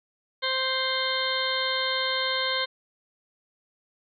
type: harmonic tone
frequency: 523.3 Hz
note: C5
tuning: in tune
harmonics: 1 / 2 / 3 / 4 / 6 / 7 / 8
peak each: -32 / -32 / -32 / -32 / -32 / -32 / -32 dBFS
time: 0.42-2.66 s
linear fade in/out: 20 ms
effects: none